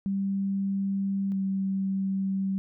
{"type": "tone pair in turn", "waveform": "sine", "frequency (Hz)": [196, 193.19], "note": ["G3", "G3"], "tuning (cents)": [0, -25], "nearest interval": "unison", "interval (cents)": 25, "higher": "first", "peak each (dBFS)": -25, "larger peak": "neither", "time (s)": [[0.06, 1.32], [1.32, 2.58]], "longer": "neither", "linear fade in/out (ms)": 0, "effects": []}